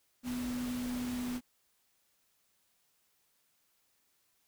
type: tone in noise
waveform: sine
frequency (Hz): 246.9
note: B3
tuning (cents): 0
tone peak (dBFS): -34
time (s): 0.23-1.41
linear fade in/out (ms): 50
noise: pink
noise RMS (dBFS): -45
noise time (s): 0.23-1.41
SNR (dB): +8
effects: white hiss -74 dBFS RMS until 4.47 s